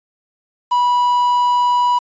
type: tone with quantisation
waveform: triangle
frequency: 978 Hz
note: B5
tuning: 17 cents flat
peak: -10 dBFS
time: 0.71-1.99 s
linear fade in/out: 10 ms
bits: 6
effects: resampled to 16000 Hz